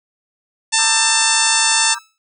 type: harmonic tone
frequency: 892 Hz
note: A5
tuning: 23 cents sharp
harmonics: 1 / 2 / 3 / 4 / 5 / 6 / 7 / 8 / 9 / 10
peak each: -22 / -22 / -22 / -22 / -22 / -22 / -22 / -22 / -22 / -22 dBFS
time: 0.72-1.95 s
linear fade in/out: 20 ms
type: chord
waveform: sine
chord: E half-diminished seventh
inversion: second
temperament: just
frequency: 949.3 / 1186.7 / 1318.5 / 1582.2 Hz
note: Bb5 / D6 / E6 / G6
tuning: +31 / +18 / 0 / +16 cents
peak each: -31 dBFS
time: 0.78-1.99 s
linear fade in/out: 10 ms
type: tone with exponential decay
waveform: 10% pulse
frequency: 1307 Hz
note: E6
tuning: 15 cents flat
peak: -24 dBFS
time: 1.94-2.18 s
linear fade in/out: 0 ms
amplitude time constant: 51 ms
effects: none